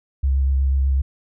sine tone with vibrato, 67.5 Hz, C#2, 45 cents flat, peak -15 dBFS, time 0.23-1.02 s, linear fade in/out 10 ms, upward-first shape sine, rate 8.1 Hz, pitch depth 22 cents each way, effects none

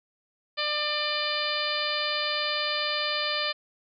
harmonic tone, 597 Hz, D5, 28 cents sharp, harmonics 1 / 2 / 3 / 4 / 5 / 6 / 7 / 8, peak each -34 / -34 / -34 / -34 / -34 / -34 / -34 / -34 dBFS, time 0.57-3.53 s, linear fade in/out 20 ms, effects none

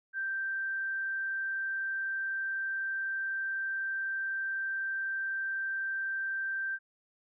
sine tone, 1568 Hz, G6, in tune, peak -31 dBFS, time 0.13-6.79 s, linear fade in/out 50 ms, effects none

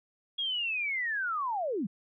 sine linear sweep, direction down, 3322 to 164.81 Hz, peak -29 dBFS, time 0.38-1.87 s, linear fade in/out 10 ms, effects none

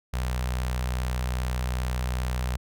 sawtooth tone with notch filter, 62.5 Hz, B1, 21 cents sharp, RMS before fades -28 dBFS, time 0.13-2.57 s, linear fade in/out 10 ms, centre 310 Hz, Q 0.69, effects none

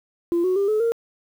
sine tone with pitch steps, 342.6 / 369.3 / 398.1 / 429.2 / 462.6 Hz, F4 / F#4 / G4 / A4 / A#4, -33 / -3 / +27 / -43 / -13 cents, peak -16 dBFS, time 0.32-0.92 s, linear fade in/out 0 ms, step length 120 ms, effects tanh soft clip ceiling -15 dBFS + 8-bit

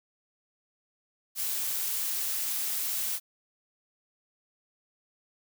blue noise, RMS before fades -31 dBFS, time 1.35-3.2 s, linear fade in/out 50 ms, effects none

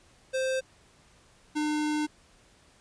square tone pair in turn, 523.3 / 302 Hz, C5 / D4, 0 / +48 cents, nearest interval minor seventh, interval 952 cents, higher first, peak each -27 dBFS, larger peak neither, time 0.33-0.61 / 1.55-2.07 s, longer second, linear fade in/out 20 ms, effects pink hiss -60 dBFS RMS until 2.8 s + resampled to 22050 Hz

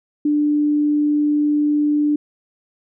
sine tone, 296.1 Hz, D4, 14 cents sharp, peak -14 dBFS, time 0.25-2.16 s, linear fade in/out 5 ms, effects none

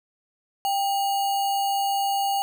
sine tone with sample-and-hold, 792 Hz, G5, 18 cents sharp, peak -21 dBFS, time 0.65-2.42 s, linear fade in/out 0 ms, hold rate 3675 Hz, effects none

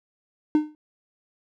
triangle tone with exponential decay, 303.9 Hz, D#4, 41 cents flat, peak -11 dBFS, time 0.55-0.75 s, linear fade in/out 1 ms, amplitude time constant 42 ms, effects none

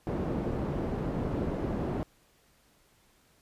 white low-pass noise, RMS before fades -32 dBFS, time 0.07-2.03 s, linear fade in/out 0 ms, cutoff 370 Hz, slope 12 dB/octave, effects pink hiss -65 dBFS RMS until 3.41 s + resampled to 32000 Hz

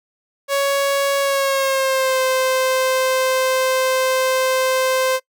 sawtooth tone with pitch glide, 557 to 519.7 Hz, C#5 to C5, +8 to -12 cents, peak -12 dBFS, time 0.48-5.2 s, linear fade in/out 50 ms, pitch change -120 cents, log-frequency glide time 1.2-2.21 s, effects noise-tail reverb RT60 0.1 s tail -22 dB re dry

